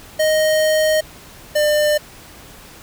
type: tone pair in turn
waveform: square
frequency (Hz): 622.3 / 599.3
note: D#5 / D5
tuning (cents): 0 / +35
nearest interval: minor second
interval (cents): 65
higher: first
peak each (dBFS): -14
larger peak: neither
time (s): 0.19-1.01 / 1.55-1.98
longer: first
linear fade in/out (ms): 10
effects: pink hiss -41 dBFS RMS until 2.82 s